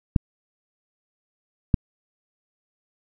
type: clicks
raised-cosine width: 5 ms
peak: -4 dBFS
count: 2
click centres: 0.162 / 1.742 s
effects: none